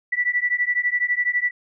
sine beating tone pair, 1956 / 1968 Hz, B6 / B6, -17 / -7 cents, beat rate 12 Hz, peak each -22 dBFS, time 0.12-1.51 s, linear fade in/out 10 ms, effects none

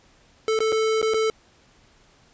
square tone with dropouts, 440 Hz, A4, in tune, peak -20 dBFS, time 0.48-1.3 s, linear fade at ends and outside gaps 1 ms, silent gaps 0.59-0.604 / 0.721-0.725 / 1.016-1.027 / 1.137-1.143 s, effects pink hiss -57 dBFS RMS until 2.33 s + resampled to 16000 Hz

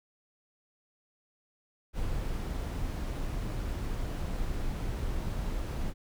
brown noise, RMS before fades -33 dBFS, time 1.93-5.94 s, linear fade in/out 50 ms, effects none

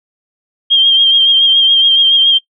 sine tone with vibrato, 3200 Hz, G7, 35 cents sharp, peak -5 dBFS, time 0.7-2.39 s, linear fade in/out 20 ms, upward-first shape sine, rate 7.1 Hz, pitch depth 34 cents each way, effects noise-tail reverb RT60 0.1 s tail -20 dB re dry

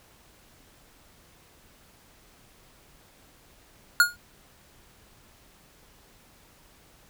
square tone with exponential decay, 1433 Hz, F6, 44 cents sharp, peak -12 dBFS, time 4-4.16 s, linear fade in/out 1 ms, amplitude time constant 33 ms, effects pink hiss -57 dBFS RMS until 7.09 s

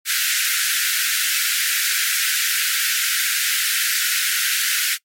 pink high-pass noise, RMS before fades -20 dBFS, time 0.05-4.98 s, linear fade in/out 50 ms, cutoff 1400 Hz, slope 96 dB/octave, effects noise-tail reverb RT60 0.1 s tail -22 dB re dry + MP3 64 kbps

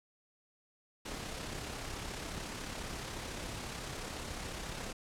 pink noise with amplitude modulation, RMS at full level -40 dBFS, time 1.05-4.93 s, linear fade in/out 10 ms, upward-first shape sine, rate 34.1 Hz, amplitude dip 35%, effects low-pass 9000 Hz 12 dB/octave

